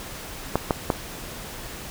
clicks, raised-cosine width 1 ms, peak -5 dBFS, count 3, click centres 0.556 / 0.708 / 0.902 s, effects pink hiss -37 dBFS RMS until 1.9 s

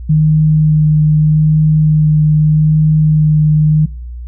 sine tone with vibrato, 154.1 Hz, D#3, 16 cents flat, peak -6 dBFS, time 0.09-3.86 s, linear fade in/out 10 ms, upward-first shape sine, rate 0.81 Hz, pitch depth 12 cents each way, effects noise-tail reverb RT60 0.5 s tail -24 dB re dry + added 60 Hz sine -23 dBFS peak until 4.27 s

